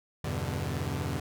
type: chord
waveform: sawtooth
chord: E minor seventh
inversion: none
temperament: equal with one note detuned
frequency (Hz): 82.41 / 98 / 126.14 / 146.83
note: E2 / G2 / B2 / D3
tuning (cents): 0 / 0 / +37 / 0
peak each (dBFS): -32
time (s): 0.24-1.2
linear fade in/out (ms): 5
effects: none